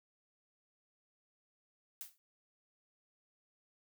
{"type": "noise with exponential decay", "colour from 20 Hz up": "blue", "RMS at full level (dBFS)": -42, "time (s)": [2.01, 2.18], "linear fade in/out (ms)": 0, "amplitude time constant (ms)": 36, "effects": []}